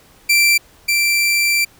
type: tone pair in turn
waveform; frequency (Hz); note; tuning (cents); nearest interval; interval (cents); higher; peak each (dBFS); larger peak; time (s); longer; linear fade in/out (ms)
sawtooth; 2349 / 2349; D7 / D7; 0 / 0; unison; 0; neither; -7 / -10; first; 0.29-0.58 / 0.88-1.65; second; 10
effects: pink hiss -49 dBFS RMS until 1.79 s